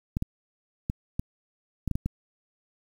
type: clicks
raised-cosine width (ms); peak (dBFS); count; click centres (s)
5; -15; 8; 0.169 / 0.224 / 0.899 / 1.195 / 1.877 / 1.913 / 1.955 / 2.06
effects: 8-bit